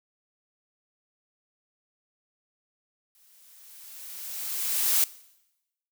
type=noise with exponential growth; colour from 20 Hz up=blue; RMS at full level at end=-21 dBFS; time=3.15-5.04 s; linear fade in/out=1 ms; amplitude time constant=410 ms; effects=noise-tail reverb RT60 0.9 s tail -20 dB re dry